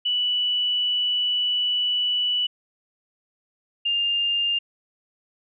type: tone pair in turn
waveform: sine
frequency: 2960 / 2806 Hz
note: F#7 / F7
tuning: 0 / +8 cents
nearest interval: minor second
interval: 92 cents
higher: first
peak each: -20 dBFS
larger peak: neither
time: 0.05-2.47 / 3.85-4.59 s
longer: first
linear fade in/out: 10 ms
effects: none